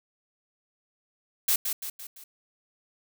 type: noise with echo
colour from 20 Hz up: blue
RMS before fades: -23 dBFS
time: 1.48-1.56 s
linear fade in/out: 5 ms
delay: 170 ms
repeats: 4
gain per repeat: -6 dB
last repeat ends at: 2.24 s
effects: none